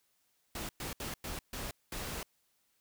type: noise bursts at uneven times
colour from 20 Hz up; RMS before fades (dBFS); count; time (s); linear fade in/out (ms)
pink; -40; 6; 0.55-0.69 / 0.8-0.93 / 1-1.14 / 1.24-1.39 / 1.53-1.71 / 1.92-2.23; 2
effects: white hiss -75 dBFS RMS until 2.8 s